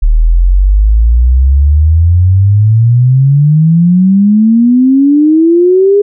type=exponential sweep; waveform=sine; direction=up; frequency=37.3 to 413.2 Hz; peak=-3 dBFS; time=0.02-6.02 s; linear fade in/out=10 ms; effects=none